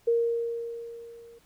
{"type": "tone with level ramp", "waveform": "sine", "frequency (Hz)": 466.2, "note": "A#4", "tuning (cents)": 0, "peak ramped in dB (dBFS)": [-19, -48], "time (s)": [0.07, 1.39], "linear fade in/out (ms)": 10, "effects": ["pink hiss -63 dBFS RMS until 1.45 s"]}